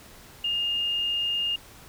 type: tone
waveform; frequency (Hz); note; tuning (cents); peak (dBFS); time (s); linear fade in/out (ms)
sine; 2828; F7; +21; -24; 0.44-1.56; 5
effects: pink hiss -49 dBFS RMS until 1.88 s